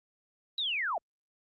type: linear sweep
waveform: sine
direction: down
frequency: 3940 to 608 Hz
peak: -29 dBFS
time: 0.58-0.98 s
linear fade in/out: 2 ms
effects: Opus 24 kbps